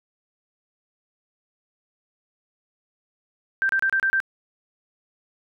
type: tone bursts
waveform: sine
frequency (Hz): 1568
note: G6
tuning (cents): 0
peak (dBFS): -18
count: 6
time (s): 3.62-4.202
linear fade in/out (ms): 0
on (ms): 72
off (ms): 30
effects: none